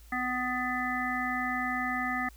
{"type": "harmonic tone with a mistuned harmonic", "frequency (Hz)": 251.1, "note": "B3", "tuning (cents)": 29, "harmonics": [1, 3, 5, 7, 8], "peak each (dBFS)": [-35, -35, -35, -35, -35], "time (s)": [0.12, 2.29], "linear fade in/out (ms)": 5, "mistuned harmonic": 5, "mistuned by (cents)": -19, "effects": ["added 55 Hz sine -50 dBFS peak until 2.36 s", "white hiss -60 dBFS RMS until 2.36 s"]}